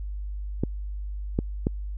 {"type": "clicks", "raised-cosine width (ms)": 3, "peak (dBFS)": -10, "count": 3, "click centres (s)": [0.636, 1.389, 1.669], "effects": ["added 50 Hz sine -30 dBFS peak until 1.97 s"]}